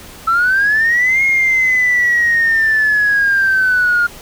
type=linear two-way sweep; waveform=sine; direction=up then down; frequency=1313 to 2156 to 1410 Hz; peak=-9 dBFS; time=0.27-4.07 s; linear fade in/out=10 ms; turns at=1.23 s; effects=tanh soft clip ceiling -6 dBFS + pink hiss -36 dBFS RMS until 4.21 s